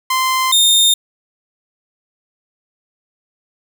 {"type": "tone pair in turn", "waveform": "sawtooth", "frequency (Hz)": [1039, 3649], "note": ["C6", "A#7"], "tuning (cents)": [-12, -38], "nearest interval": "octave + minor seventh", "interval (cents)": 2174, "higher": "second", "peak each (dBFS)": [-10, -6], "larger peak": "second", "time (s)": [[0.1, 0.52], [0.52, 0.94]], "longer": "neither", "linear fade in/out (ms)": 5, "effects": []}